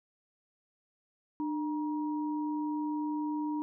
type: tone pair together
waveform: sine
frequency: 300.6 / 949.1 Hz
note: D4 / A#5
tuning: +40 / +31 cents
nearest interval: octave + minor sixth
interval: 1991 cents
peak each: -31 / -39 dBFS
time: 1.4-3.62 s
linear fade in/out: 0 ms
effects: none